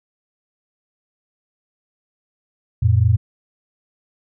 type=tone pair together; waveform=sine; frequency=90.2 / 114.81 Hz; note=F#2 / A#2; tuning=-44 / -26 cents; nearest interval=major third; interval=418 cents; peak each=-15 / -14 dBFS; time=2.82-3.17 s; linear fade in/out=10 ms; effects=none